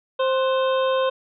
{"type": "harmonic tone with a mistuned harmonic", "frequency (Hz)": 525, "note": "C5", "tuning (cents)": 6, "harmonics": [1, 2, 3, 5, 6, 7], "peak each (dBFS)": [-19, -25, -33, -37, -36, -36], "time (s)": [0.19, 1.1], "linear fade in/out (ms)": 10, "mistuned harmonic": 3, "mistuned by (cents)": -85, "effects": []}